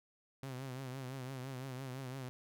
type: tone with vibrato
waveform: sawtooth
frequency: 130.81 Hz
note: C3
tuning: in tune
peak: -38 dBFS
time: 0.43-2.29 s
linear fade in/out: 0 ms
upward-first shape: triangle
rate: 5.9 Hz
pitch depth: 91 cents each way
effects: none